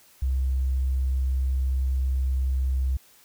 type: tone with tanh clipping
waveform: triangle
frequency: 65.41 Hz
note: C2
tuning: in tune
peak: -21 dBFS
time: 0.22-2.97 s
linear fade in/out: 5 ms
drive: 3 dB
effects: white hiss -56 dBFS RMS until 3.24 s